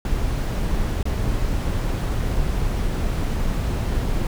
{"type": "noise with dropouts", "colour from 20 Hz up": "brown", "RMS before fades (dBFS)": -22, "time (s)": [0.05, 4.27], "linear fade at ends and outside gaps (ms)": 2, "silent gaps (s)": [1.029, 1.054], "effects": []}